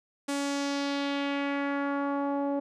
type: tone with low-pass filter sweep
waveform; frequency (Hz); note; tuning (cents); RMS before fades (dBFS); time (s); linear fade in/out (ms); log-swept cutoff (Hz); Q
sawtooth; 281.7; C#4; +28; -30; 0.28-2.6; 10; 9100 to 660; 1.8
effects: none